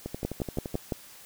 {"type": "two click trains", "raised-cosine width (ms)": 2, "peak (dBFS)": [-15, -20], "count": [5, 9], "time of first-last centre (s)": [[0.25, 0.922], [0.06, 0.744]], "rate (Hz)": [5.95, 11.7], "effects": ["white hiss -50 dBFS RMS until 1.25 s"]}